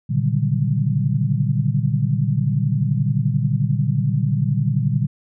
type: tone cluster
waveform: sine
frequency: 117 / 137.5 / 148.8 / 184.5 / 195.2 Hz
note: A#2 / C#3 / D3 / F#3 / G3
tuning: +7 / -14 / +23 / -5 / -7 cents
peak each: -21 / -22 / -21 / -29 / -26 dBFS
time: 0.09-5.07 s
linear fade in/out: 20 ms
effects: none